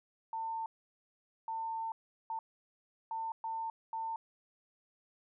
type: tone bursts at uneven times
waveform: sine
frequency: 899 Hz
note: A5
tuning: 37 cents sharp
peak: -35 dBFS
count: 6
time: 0.33-0.66 / 1.48-1.92 / 2.3-2.39 / 3.11-3.32 / 3.44-3.7 / 3.93-4.16 s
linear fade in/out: 2 ms
effects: none